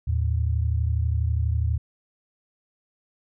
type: tone pair together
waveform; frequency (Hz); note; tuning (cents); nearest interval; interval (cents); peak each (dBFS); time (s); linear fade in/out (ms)
sine; 77.78 / 110; D#2 / A2; 0 / 0; tritone; 600; -22 / -25; 0.07-1.78; 10
effects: none